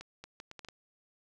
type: accelerating click train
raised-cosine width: 0.2 ms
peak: -28 dBFS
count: 7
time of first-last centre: 0.01-0.686 s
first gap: 230 ms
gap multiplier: 0.7
effects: none